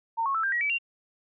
sine tone with pitch steps, 912 / 1097.2 / 1319.9 / 1587.9 / 1910.3 / 2298 / 2765 Hz, A#5 / C#6 / E6 / G6 / A#6 / D7 / F7, -38 / -18 / +2 / +22 / +42 / -38 / -18 cents, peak -24 dBFS, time 0.17-0.786 s, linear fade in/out 20 ms, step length 88 ms, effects none

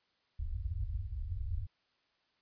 white low-pass noise, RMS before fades -37 dBFS, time 0.39-1.67 s, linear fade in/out 10 ms, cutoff 100 Hz, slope 96 dB/octave, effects white hiss -75 dBFS RMS until 2.41 s + resampled to 11025 Hz

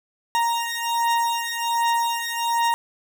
40% pulse beating tone pair, 932 / 933.3 Hz, A#5 / A#5, -1 / +2 cents, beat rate 1.3 Hz, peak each -23 dBFS, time 0.35-2.74 s, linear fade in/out 0 ms, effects none

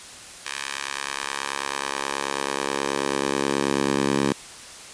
10% pulse tone with high-pass filter sweep, 69.3 Hz, C#2, in tune, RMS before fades -26 dBFS, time 0.45-4.33 s, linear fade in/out 10 ms, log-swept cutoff 1800 to 210 Hz, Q 0.89, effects white hiss -41 dBFS RMS until 4.93 s + resampled to 22050 Hz

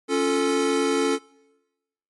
square chord, Db augmented, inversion none, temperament equal, 277.2 / 349.2 / 440 Hz, Db4 / F4 / A4, 0 / 0 / 0 cents, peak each -25 / -28 / -23 dBFS, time 0.08-1.19 s, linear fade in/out 50 ms, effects noise-tail reverb RT60 1.0 s tail -24 dB re dry + MP3 48 kbps

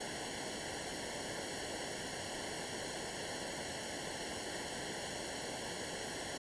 pink noise with comb filter, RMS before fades -42 dBFS, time 0-6.38 s, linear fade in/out 10 ms, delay 0.81 ms, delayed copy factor -0.95, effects resampled to 22050 Hz

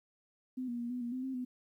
sine tone with pitch steps, 255.7 / 239.4 / 237.6 / 248.6 / 238.1 / 256.2 / 263.9 / 250.6 Hz, C4 / A#3 / A#3 / B3 / A#3 / C4 / C4 / B3, -40 / +46 / +33 / +12 / +37 / -36 / +15 / +25 cents, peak -35 dBFS, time 0.57-1.45 s, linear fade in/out 10 ms, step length 110 ms, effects 12-bit

